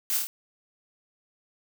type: noise with echo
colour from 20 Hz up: blue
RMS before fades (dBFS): -28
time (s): 0.1-0.17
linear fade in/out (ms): 0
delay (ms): 25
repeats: 4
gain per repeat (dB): -2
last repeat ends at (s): 0.27
effects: none